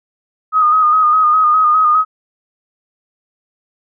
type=tone with vibrato; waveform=sine; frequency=1244.5 Hz; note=D#6; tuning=in tune; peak=-8 dBFS; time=0.52-2.05 s; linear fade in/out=50 ms; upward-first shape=square; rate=4.9 Hz; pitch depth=33 cents each way; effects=none